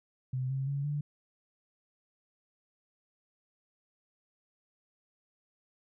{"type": "tone with pitch steps", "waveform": "sine", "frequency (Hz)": [128.8, 134.42, 140.3, 146.42], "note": ["C3", "C3", "C#3", "D3"], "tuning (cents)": [-27, 47, 21, -5], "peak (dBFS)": -30, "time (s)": [0.33, 1.01], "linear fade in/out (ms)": 5, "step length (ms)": 170, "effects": []}